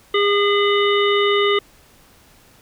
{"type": "harmonic tone with a mistuned harmonic", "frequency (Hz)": 406.8, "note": "G#4", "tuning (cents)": -36, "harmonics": [1, 3, 5, 7, 9], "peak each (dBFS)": [-16, -21, -23, -24, -26], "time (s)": [0.14, 1.59], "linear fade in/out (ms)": 5, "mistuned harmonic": 7, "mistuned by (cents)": 75, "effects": ["pink hiss -51 dBFS RMS until 2.61 s"]}